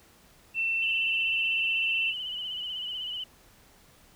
sine tone, 2687 Hz, E7, 33 cents sharp, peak -25 dBFS, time 0.54-2.14 s, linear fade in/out 50 ms
sine tone with vibrato, 2986 Hz, F#7, 15 cents sharp, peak -32 dBFS, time 0.82-3.24 s, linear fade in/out 5 ms, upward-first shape sine, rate 16 Hz, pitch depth 54 cents each way
effects pink hiss -58 dBFS RMS until 4.15 s

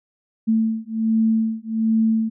sine beating tone pair, 221.9 / 223.2 Hz, A3 / A3, +15 / +25 cents, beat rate 1.3 Hz, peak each -20 dBFS, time 0.47-2.3 s, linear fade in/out 20 ms, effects none

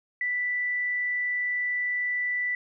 sine tone, 1975.5 Hz, B6, in tune, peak -25 dBFS, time 0.21-2.55 s, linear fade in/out 2 ms, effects none

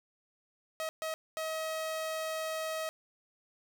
sawtooth tone bursts at uneven times, 636 Hz, D#5, 38 cents sharp, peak -30 dBFS, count 3, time 0.8-0.89 / 1.02-1.14 / 1.37-2.89 s, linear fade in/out 0 ms, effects none

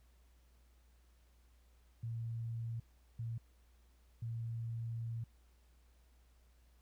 sine tone bursts at uneven times, 115.1 Hz, A#2, 22 cents flat, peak -38 dBFS, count 3, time 2.03-2.8 / 3.19-3.38 / 4.22-5.24 s, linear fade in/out 5 ms, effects added 60 Hz sine -64 dBFS peak until 6.81 s + pink hiss -75 dBFS RMS until 6.81 s

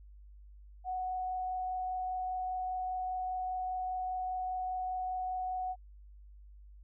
sine tone with frequency modulation, 740 Hz, F#5, in tune, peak -33 dBFS, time 0.84-5.76 s, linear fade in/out 50 ms, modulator 25 Hz, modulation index 0.23, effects added 50 Hz sine -51 dBFS peak until 6.83 s

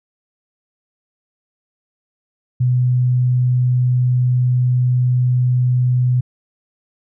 sine tone, 125.1 Hz, B2, 23 cents sharp, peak -12 dBFS, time 2.6-6.21 s, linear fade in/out 10 ms, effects none

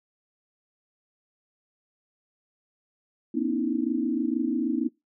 sine tone cluster, 237.6 / 261.9 / 297.9 / 324.2 Hz, A#3 / C4 / D4 / E4, +33 / +2 / +25 / -29 cents, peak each -29 dBFS, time 3.34-4.89 s, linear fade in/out 10 ms, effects noise-tail reverb RT60 0.2 s tail -23 dB re dry

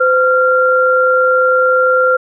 sine tone pair together, 511.9 / 1383 Hz, C5 / F6, -38 / -17 cents, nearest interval octave + perfect fourth, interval 1721 cents, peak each -11 dBFS, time 0-2.17 s, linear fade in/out 10 ms, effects none

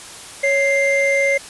triangle tone pair together, 554 / 2094 Hz, C#5 / C7, -1 / +1 cents, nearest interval octave + major seventh, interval 2302 cents, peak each -15 dBFS, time 0.43-1.38 s, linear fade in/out 10 ms, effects white hiss -36 dBFS RMS until 1.49 s + resampled to 24000 Hz

